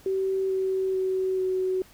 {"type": "tone with pitch steps", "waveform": "sine", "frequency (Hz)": [383.2, 379.9, 376.6, 373.4], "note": ["G4", "F#4", "F#4", "F#4"], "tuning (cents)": [-39, 46, 31, 16], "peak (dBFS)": -23, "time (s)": [0.06, 1.82], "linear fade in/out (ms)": 2, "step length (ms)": 440, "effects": ["pink hiss -54 dBFS RMS until 1.93 s"]}